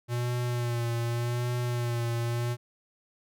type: tone with vibrato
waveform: square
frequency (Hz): 119.8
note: A#2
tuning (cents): +48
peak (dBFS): -28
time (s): 0.08-2.57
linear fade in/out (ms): 50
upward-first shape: sine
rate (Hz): 0.85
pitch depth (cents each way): 36
effects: none